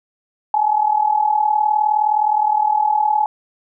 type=tone with amplitude modulation; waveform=sine; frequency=850 Hz; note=G#5; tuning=40 cents sharp; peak=-10 dBFS; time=0.54-3.26 s; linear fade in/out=2 ms; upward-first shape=sine; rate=39.4 Hz; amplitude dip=75%; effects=none